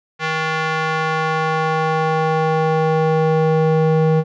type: tone with band-pass filter sweep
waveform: square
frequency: 158.5 Hz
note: D#3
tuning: 32 cents sharp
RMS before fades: -17 dBFS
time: 0.19-4.24 s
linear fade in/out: 50 ms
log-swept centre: 1800 to 360 Hz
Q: 1.1
effects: resampled to 16000 Hz